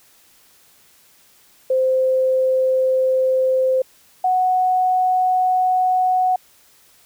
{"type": "tone pair in turn", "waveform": "sine", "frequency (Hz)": [520, 739], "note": ["C5", "F#5"], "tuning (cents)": [-11, -2], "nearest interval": "tritone", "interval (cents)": 609, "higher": "second", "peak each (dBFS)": -14, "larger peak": "neither", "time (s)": [[1.7, 3.82], [4.24, 6.36]], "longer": "neither", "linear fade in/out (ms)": 5, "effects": ["white hiss -53 dBFS RMS until 7.05 s"]}